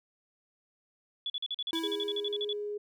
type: tone bursts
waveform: sine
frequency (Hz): 3423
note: A7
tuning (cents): -48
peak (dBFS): -31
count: 16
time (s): 1.26-2.529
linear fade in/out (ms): 2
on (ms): 39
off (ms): 43
type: tone with exponential decay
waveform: square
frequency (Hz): 327.9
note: E4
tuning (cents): -9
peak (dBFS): -31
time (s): 1.73-2.75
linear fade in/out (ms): 1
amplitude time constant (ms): 220
type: tone with pitch glide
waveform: sine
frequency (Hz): 410 to 414.8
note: G#4 to G#4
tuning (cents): -22 to -2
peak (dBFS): -33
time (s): 1.83-2.78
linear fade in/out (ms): 10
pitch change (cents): +20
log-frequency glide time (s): 2.13-2.43
effects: none